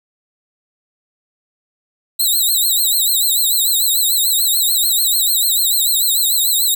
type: tone with vibrato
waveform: 5% pulse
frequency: 3951 Hz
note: B7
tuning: in tune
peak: -6 dBFS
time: 2.19-6.75 s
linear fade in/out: 10 ms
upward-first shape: triangle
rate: 6.8 Hz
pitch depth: 140 cents each way
effects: none